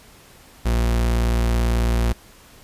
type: tone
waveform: 40% pulse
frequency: 58.2 Hz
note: A#1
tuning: 2 cents flat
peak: -16 dBFS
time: 0.65-2.13 s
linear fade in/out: 10 ms
effects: pink hiss -48 dBFS RMS until 2.63 s + resampled to 32000 Hz